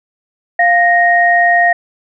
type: tone pair together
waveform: sine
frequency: 698.5 / 1864.8 Hz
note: F5 / A#6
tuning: 0 / 0 cents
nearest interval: octave + perfect fourth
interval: 1700 cents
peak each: -10 dBFS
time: 0.59-1.73 s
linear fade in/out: 5 ms
effects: none